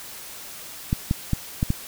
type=clicks; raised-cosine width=5 ms; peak=-8 dBFS; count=5; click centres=0.929 / 1.111 / 1.333 / 1.629 / 1.704 s; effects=white hiss -39 dBFS RMS until 1.87 s